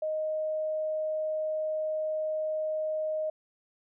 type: tone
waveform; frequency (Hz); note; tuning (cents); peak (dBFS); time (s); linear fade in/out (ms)
sine; 622.3; D#5; 0; -28; 0.02-3.3; 5
effects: none